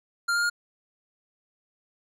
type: tone with pitch steps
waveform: square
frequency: 1396 / 1408.1 / 1420.4 Hz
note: F6 / F6 / F6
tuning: -1 / +14 / +29 cents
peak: -23 dBFS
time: 0.28-0.499 s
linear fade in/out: 10 ms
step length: 73 ms
effects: low-pass 10000 Hz 12 dB/octave